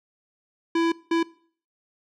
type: tone bursts at uneven times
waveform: square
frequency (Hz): 332.8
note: E4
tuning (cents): +17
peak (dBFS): -20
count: 2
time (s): 0.75-0.92 / 1.11-1.23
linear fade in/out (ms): 5
effects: noise-tail reverb RT60 0.5 s tail -22 dB re dry + low-pass 4000 Hz 12 dB/octave